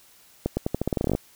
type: accelerating click train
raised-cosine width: 2 ms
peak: -10 dBFS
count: 15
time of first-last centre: 0.46-1.151 s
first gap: 110 ms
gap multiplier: 0.86
effects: white hiss -55 dBFS RMS until 1.35 s